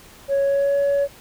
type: tone with pitch glide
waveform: sine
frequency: 554.4 to 563.4 Hz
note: C#5 to C#5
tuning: 0 to +28 cents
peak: -14 dBFS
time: 0.28-1.08 s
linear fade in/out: 50 ms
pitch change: +28 cents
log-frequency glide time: 0.44-0.79 s
effects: tanh soft clip ceiling -15 dBFS + pink hiss -46 dBFS RMS until 1.2 s